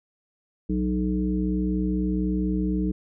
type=harmonic tone with a mistuned harmonic; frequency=62.1 Hz; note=B1; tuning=10 cents sharp; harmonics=1 / 3 / 5 / 7; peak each=-28 / -25 / -27 / -36 dBFS; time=0.69-2.92 s; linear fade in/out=10 ms; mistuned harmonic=5; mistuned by=-15 cents; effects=none